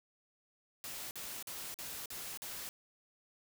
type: noise bursts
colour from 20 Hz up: white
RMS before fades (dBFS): -44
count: 6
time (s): 0.84-2.69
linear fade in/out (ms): 0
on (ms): 270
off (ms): 46
effects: none